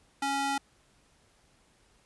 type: tone with high-pass filter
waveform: square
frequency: 277.2 Hz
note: C#4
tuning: in tune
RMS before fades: -30 dBFS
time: 0.22-0.58 s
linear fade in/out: 5 ms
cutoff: 600 Hz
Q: 1.5
effects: pink hiss -65 dBFS RMS until 2.05 s + resampled to 24000 Hz